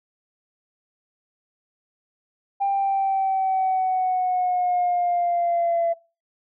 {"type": "linear sweep", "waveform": "sine", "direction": "down", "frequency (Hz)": [795, 673], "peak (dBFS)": -18, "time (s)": [2.6, 5.94], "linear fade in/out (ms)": 20, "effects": ["noise-tail reverb RT60 0.3 s tail -21 dB re dry", "tanh soft clip ceiling -15 dBFS"]}